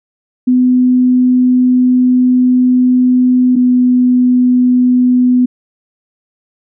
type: tone pair in turn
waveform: sine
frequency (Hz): 251.5 / 249.5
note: B3 / B3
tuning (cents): +32 / +18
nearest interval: unison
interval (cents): 14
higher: first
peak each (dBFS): -6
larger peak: neither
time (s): 0.47-3.56 / 3.56-5.46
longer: first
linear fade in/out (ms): 10
effects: none